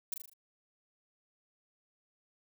violet noise with echo, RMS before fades -35 dBFS, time 0.12-0.14 s, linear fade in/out 2 ms, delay 39 ms, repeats 5, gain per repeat -5 dB, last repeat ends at 0.335 s, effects none

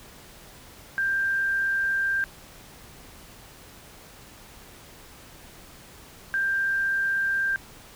sine tone pair in turn, 1584 / 1584 Hz, G6 / G6, +18 / +18 cents, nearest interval unison, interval 0 cents, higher neither, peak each -22 dBFS, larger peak neither, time 0.98-2.24 / 6.34-7.56 s, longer first, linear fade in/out 0 ms, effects pink hiss -48 dBFS RMS until 7.95 s

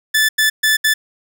sawtooth tone bursts at uneven times, 1747 Hz, A6, 13 cents flat, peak -8 dBFS, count 4, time 0.14-0.29 / 0.38-0.5 / 0.63-0.77 / 0.84-0.94 s, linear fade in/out 10 ms, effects none

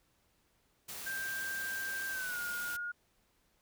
white noise, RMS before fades -44 dBFS, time 0.88-2.77 s, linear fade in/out 10 ms
sine tone with pitch glide, 1579 to 1431.3 Hz, G6 to F6, +12 to +42 cents, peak -36 dBFS, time 1.06-2.92 s, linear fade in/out 10 ms, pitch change -170 cents, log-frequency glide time 2.11-2.39 s
effects pink hiss -73 dBFS RMS until 3.61 s

